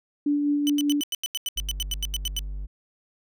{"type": "tone with tremolo", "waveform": "sine", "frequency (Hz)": 290.5, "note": "D4", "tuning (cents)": -19, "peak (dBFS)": -19, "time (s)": [0.26, 1.01], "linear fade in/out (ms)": 5, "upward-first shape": "sine", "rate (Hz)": 5, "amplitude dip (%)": 30}
{"type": "tone bursts", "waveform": "sawtooth", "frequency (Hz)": 3000, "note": "F#7", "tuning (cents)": 23, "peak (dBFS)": -22, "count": 16, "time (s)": [0.67, 2.391], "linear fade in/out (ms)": 0, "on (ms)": 26, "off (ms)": 87}
{"type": "tone", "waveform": "triangle", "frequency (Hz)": 49, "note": "G1", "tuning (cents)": 0, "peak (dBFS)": -28, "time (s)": [1.56, 2.67], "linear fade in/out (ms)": 20}
{"effects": []}